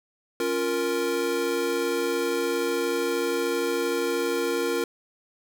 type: chord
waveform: square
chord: Bb minor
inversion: first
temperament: equal with one note detuned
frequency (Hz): 276.2 / 349.2 / 466.2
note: Db4 / F4 / Bb4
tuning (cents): -6 / 0 / 0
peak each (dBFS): -33 / -29 / -27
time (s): 0.4-4.84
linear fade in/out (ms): 2
effects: none